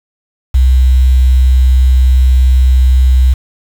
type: tone with quantisation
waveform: sine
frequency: 64.1 Hz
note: C2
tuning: 35 cents flat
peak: -4 dBFS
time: 0.54-3.34 s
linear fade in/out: 10 ms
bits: 5
effects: none

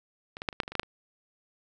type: clicks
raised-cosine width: 0.3 ms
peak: -24 / -19 / -11 / -27 / -8 / -29 / -20 / -24 / -14 / -7 / -29 dBFS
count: 11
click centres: 0.369 / 0.419 / 0.488 / 0.528 / 0.602 / 0.634 / 0.679 / 0.72 / 0.753 / 0.796 / 0.832 s
effects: none

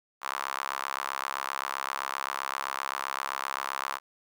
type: tone with high-pass filter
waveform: sawtooth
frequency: 67.7 Hz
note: C#2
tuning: 40 cents flat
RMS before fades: -34 dBFS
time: 0.21-4 s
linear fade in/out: 50 ms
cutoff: 1100 Hz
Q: 3.2
effects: none

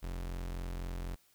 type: tone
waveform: 40% pulse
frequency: 43.97 Hz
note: F1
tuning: 13 cents sharp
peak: -36 dBFS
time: 0.02-1.16 s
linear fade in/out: 20 ms
effects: white hiss -68 dBFS RMS until 1.34 s

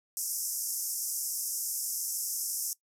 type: band-pass noise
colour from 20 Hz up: white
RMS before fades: -34 dBFS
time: 0.17-2.73 s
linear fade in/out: 0 ms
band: 5200 to 14000 Hz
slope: 96 dB/octave
effects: noise-tail reverb RT60 0.1 s tail -19 dB re dry

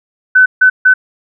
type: tone bursts at uneven times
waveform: sine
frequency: 1511 Hz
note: F#6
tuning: 36 cents sharp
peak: -3 dBFS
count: 3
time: 0.35-0.46 / 0.61-0.7 / 0.85-0.94 s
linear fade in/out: 10 ms
effects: none

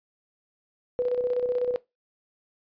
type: tone with tremolo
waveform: sine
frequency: 493.9 Hz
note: B4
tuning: in tune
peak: -21 dBFS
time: 0.99-1.76 s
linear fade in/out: 0 ms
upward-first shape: square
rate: 16 Hz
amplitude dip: 45%
effects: noise-tail reverb RT60 0.2 s tail -20 dB re dry + resampled to 11025 Hz

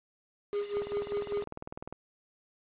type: tone with tremolo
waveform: triangle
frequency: 409.2 Hz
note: G#4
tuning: 26 cents flat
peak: -26 dBFS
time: 0.53-1.44 s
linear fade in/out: 0 ms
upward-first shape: sine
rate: 5.1 Hz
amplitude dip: 80%
type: click train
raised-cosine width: 1 ms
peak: -26 dBFS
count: 24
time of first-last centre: 0.77-1.926 s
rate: 19.9 Hz
effects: resampled to 8000 Hz + 8-bit

